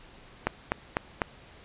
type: click train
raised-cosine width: 0.5 ms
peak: -9 dBFS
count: 4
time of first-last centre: 0.47-1.218 s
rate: 4.01 Hz
effects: pink hiss -52 dBFS RMS until 1.64 s + resampled to 8000 Hz